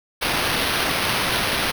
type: noise with sample-and-hold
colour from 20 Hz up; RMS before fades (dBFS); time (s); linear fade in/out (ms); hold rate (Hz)
white; -22; 0.21-1.72; 20; 7350
effects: none